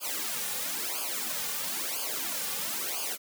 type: noise with flanger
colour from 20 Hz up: white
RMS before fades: -33 dBFS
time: 0-3.18 s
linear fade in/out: 50 ms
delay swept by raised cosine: 0.52 to 3.12 ms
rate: 1 Hz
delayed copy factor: -0.95
effects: high-pass 200 Hz 12 dB/octave